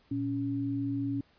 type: tone pair together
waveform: sine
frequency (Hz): 116.54 / 279.2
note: A#2 / C#4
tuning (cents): 0 / +13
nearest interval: octave + minor third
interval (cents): 1513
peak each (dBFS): -35 / -30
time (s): 0.11-1.21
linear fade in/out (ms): 5
effects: pink hiss -65 dBFS RMS until 1.38 s + resampled to 11025 Hz